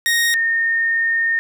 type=tone pair in turn; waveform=sawtooth / sine; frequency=1864.7 / 1831.6 Hz; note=A#6 / A#6; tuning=0 / -31 cents; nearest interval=unison; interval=31 cents; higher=first; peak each=-11 / -15 dBFS; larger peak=first; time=0.06-0.34 / 0.34-1.39 s; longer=second; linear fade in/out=0 ms; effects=none